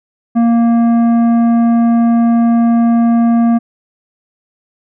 sine tone with tanh clipping, 232.9 Hz, A#3, 1 cent flat, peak -9 dBFS, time 0.35-3.59 s, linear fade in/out 20 ms, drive 10 dB, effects none

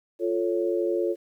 sine chord, F augmented, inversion none, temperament equal, 349.2 / 440 / 554.4 Hz, F4 / A4 / C#5, 0 / 0 / 0 cents, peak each -25 / -28 / -29 dBFS, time 0.19-1.16 s, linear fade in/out 50 ms, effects 10-bit

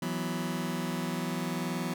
sawtooth chord, E suspended second, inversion none, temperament just, 164.81 / 185.42 / 247.2 Hz, E3 / F#3 / B3, 0 / +4 / +2 cents, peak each -31 dBFS, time 0.02-1.94 s, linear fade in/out 5 ms, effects none

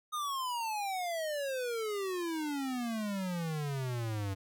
square exponential sweep, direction down, 1244.5 to 95.2 Hz, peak -34 dBFS, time 0.12-4.35 s, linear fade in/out 20 ms, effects none

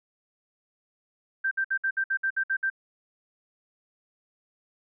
sine tone bursts, 1568 Hz, G6, in tune, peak -23 dBFS, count 10, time 1.44-2.701 s, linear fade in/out 10 ms, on 73 ms, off 59 ms, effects none

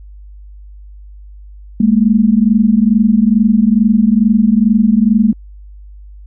sine tone pair together, 206.2 / 228.5 Hz, G#3 / A#3, -12 / -34 cents, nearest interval major second, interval 178 cents, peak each -10 dBFS, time 1.8-5.33 s, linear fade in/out 5 ms, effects added 50 Hz sine -32 dBFS peak until 6.26 s

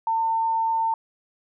sine tone, 902 Hz, A5, 43 cents sharp, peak -20 dBFS, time 0.07-0.94 s, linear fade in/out 2 ms, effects none

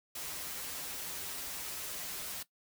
white noise with comb filter, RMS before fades -41 dBFS, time 0.15-2.43 s, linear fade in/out 5 ms, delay 9 ms, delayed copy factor -0.8, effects noise-tail reverb RT60 0.1 s tail -17 dB re dry

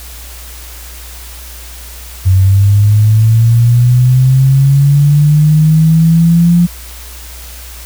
sine linear sweep, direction up, 92.5 to 174.7 Hz, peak -4 dBFS, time 2.25-6.67 s, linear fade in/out 20 ms, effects added 60 Hz sine -29 dBFS peak until 7.85 s + white hiss -32 dBFS RMS until 7.85 s

